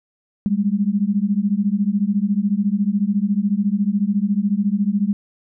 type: beating tone pair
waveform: sine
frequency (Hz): 196 / 210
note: G3 / G#3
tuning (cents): 0 / +19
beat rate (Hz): 14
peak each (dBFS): -19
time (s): 0.46-5.13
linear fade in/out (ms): 0
effects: none